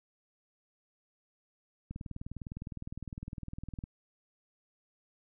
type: click train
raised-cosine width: 5 ms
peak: -28 dBFS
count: 39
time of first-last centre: 1.91-3.839 s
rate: 19.7 Hz
effects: none